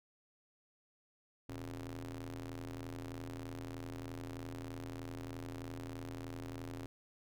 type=ring-modulated tone; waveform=sawtooth; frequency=83.2 Hz; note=E2; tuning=17 cents sharp; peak=-36 dBFS; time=1.49-6.86 s; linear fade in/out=0 ms; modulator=192 Hz; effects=none